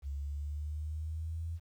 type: linear sweep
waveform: sine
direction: up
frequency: 69.1 to 83.7 Hz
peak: -35 dBFS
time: 0.02-1.6 s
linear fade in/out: 50 ms
effects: 11-bit